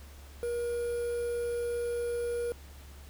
triangle tone with quantisation, 476.3 Hz, A#4, 37 cents sharp, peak -28 dBFS, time 0.43-2.52 s, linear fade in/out 0 ms, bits 8, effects added 70 Hz sine -47 dBFS peak until 3.09 s + pink hiss -55 dBFS RMS until 3.09 s

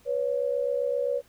sine tone pair together, 492.4 / 560 Hz, B4 / C#5, -5 / +18 cents, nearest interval major second, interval 223 cents, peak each -27 dBFS, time 0.05-1.22 s, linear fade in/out 50 ms, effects pink hiss -60 dBFS RMS until 1.28 s

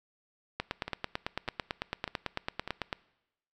two click trains, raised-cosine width 0.3 ms, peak -20 / -15 dBFS, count 4 / 22, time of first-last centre 0.88-2.676 / 0.6-2.928 s, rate 1.67 / 9.02 Hz, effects noise-tail reverb RT60 0.9 s tail -22 dB re dry

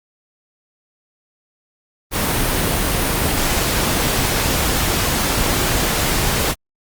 pink noise, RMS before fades -18 dBFS, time 2.11-6.55 s, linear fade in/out 50 ms, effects Opus 32 kbps

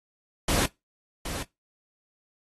pink noise with echo, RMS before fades -25 dBFS, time 0.48-0.66 s, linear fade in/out 5 ms, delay 770 ms, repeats 1, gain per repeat -9 dB, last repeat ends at 1.43 s, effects noise-tail reverb RT60 0.2 s tail -22 dB re dry + AAC 32 kbps

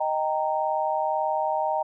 sine chord, Eb major, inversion none, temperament equal with one note detuned, 622.3 / 784 / 925.9 Hz, Eb5 / G5 / Bb5, 0 / 0 / -12 cents, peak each -27 dBFS, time 0-1.83 s, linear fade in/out 10 ms, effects none

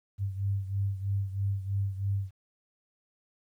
sine beating tone pair, 98 / 101.1 Hz, G2 / G#2, 0 / -46 cents, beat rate 3.1 Hz, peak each -29 / -34 dBFS, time 0.18-2.31 s, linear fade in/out 50 ms, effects 11-bit

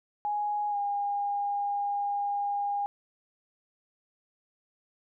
sine tone with pitch glide, 830.6 to 811.2 Hz, G#5 to G#5, 0 to -41 cents, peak -27 dBFS, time 0.25-2.86 s, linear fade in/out 0 ms, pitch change -41 cents, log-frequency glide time 0.7-0.76 s, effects none

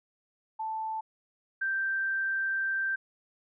sine tone pair in turn, 880 / 1568 Hz, A5 / G6, 0 / 0 cents, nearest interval minor seventh, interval 1000 cents, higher second, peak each -31 / -27 dBFS, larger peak second, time 0.59-1.01 / 1.61-2.96 s, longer second, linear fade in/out 10 ms, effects none

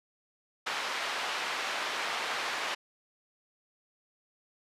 pink band-pass noise, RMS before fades -34 dBFS, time 0.66-2.75 s, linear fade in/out 10 ms, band 820 to 3800 Hz, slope 12 dB/octave, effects resampled to 32000 Hz

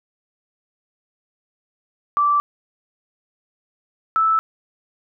sine tone pair in turn, 1166 / 1313.8 Hz, D6 / E6, -13 / -6 cents, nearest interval major second, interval 207 cents, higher second, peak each -14 dBFS, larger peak neither, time 2.17-2.4 / 4.16-4.39 s, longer neither, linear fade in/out 0 ms, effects none

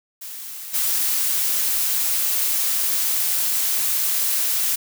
blue noise with level steps, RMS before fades -34 / -21 dBFS, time 0.21-4.76 s, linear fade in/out 10 ms, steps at 0.73 s, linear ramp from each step 20 ms, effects none

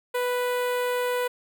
sawtooth tone with notch filter, 493.9 Hz, B4, in tune, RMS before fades -26 dBFS, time 0.14-1.28 s, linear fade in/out 10 ms, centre 5600 Hz, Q 0.86, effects none

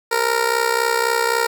15% pulse tone with amplitude modulation, 465.1 Hz, A#4, 4 cents flat, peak -7 dBFS, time 0.11-1.47 s, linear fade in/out 10 ms, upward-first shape sine, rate 63.8 Hz, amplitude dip 75%, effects none

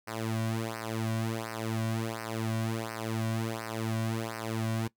sawtooth tone with flanger, 112.5 Hz, A2, 39 cents sharp, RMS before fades -33 dBFS, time 0.07-4.88 s, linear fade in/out 10 ms, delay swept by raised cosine 0.28 to 2.38 ms, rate 1.4 Hz, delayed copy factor -1, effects noise-tail reverb RT60 0.1 s tail -20 dB re dry

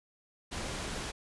pink low-pass noise, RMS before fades -38 dBFS, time 0.51-1.12 s, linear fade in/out 20 ms, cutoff 9300 Hz, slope 12 dB/octave, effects resampled to 24000 Hz

